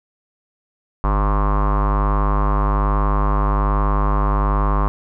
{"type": "tone with low-pass filter", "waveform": "square", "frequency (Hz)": 50.6, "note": "G#1", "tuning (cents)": -44, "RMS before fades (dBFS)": -17, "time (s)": [1.04, 4.88], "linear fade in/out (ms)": 0, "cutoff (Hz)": 1100, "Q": 7.2, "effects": []}